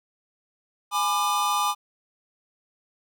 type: chord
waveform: square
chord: G# diminished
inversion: none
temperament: just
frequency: 830.6 / 996.7 / 1196.1 Hz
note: G#5 / B5 / D6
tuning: 0 / +16 / +31 cents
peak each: -28 / -29 / -25 dBFS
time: 0.91-1.75 s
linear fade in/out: 50 ms
effects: none